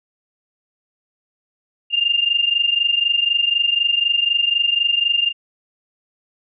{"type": "tone pair together", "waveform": "sine", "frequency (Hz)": [2788, 2812], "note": ["F7", "F7"], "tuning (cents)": [-4, 11], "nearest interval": "unison", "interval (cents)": 15, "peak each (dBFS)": [-19, -17], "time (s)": [1.9, 5.33], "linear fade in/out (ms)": 50, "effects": []}